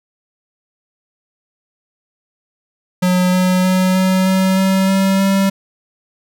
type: tone with pitch steps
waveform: square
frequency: 181.8 / 183.59 / 185.41 / 187.24 / 189.08 / 190.95 / 192.83 / 194.74 Hz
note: F#3 / F#3 / F#3 / F#3 / F#3 / G3 / G3 / G3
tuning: -30 / -13 / +4 / +21 / +38 / -45 / -28 / -11 cents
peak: -12 dBFS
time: 3.02-5.5 s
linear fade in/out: 10 ms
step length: 310 ms
effects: none